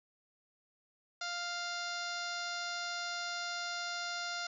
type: harmonic tone with a mistuned harmonic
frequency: 698.5 Hz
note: F5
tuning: in tune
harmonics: 1 / 2 / 3 / 4 / 5 / 6 / 7 / 8 / 9 / 10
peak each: -44 / -40 / -47 / -50 / -47 / -46 / -46 / -48 / -56 / -52 dBFS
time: 1.21-4.47 s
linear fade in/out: 5 ms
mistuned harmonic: 5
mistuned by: +34 cents
effects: none